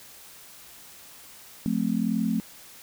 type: chord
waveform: sine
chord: F major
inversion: none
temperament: equal with one note detuned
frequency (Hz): 178.8 / 220 / 261.6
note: F3 / A3 / C4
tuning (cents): +41 / 0 / 0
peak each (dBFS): -29 / -25 / -29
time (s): 1.66-2.4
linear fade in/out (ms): 0
effects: white hiss -48 dBFS RMS until 2.82 s